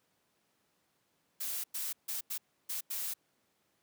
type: noise bursts at uneven times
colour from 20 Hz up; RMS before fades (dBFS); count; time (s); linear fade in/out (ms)
blue; -37; 6; 1.4-1.64 / 1.74-1.93 / 2.08-2.21 / 2.3-2.38 / 2.69-2.81 / 2.9-3.14; 10
effects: pink hiss -75 dBFS RMS until 3.82 s + high-pass 150 Hz 12 dB/octave